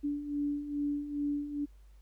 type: beating tone pair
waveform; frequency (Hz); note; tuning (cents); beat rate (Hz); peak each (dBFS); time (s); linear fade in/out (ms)
sine; 287.7 / 290.1; D4 / D4; -36 / -21; 2.4; -38 / -32; 0.03-1.66; 20
effects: added 50 Hz sine -53 dBFS peak until 2.01 s + pink hiss -72 dBFS RMS until 2.01 s